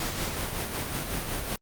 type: noise with tremolo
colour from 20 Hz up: pink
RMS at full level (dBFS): -30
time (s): 0-1.56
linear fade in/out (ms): 2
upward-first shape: sine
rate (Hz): 5.4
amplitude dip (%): 40
effects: Opus 48 kbps